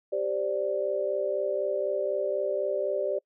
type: chord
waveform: sine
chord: G suspended fourth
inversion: none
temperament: equal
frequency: 392 / 523.3 / 587.3 Hz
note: G4 / C5 / D5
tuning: 0 / 0 / 0 cents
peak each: -31 / -32 / -28 dBFS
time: 0.12-3.19 s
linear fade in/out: 10 ms
effects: noise-tail reverb RT60 0.1 s tail -26 dB re dry